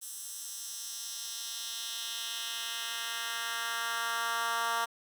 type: tone with high-pass filter sweep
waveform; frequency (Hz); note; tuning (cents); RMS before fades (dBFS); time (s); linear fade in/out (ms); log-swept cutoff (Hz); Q
10% pulse; 231.3; A#3; -13; -36; 0.01-4.86; 20; 8400 to 1000; 1.4
effects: none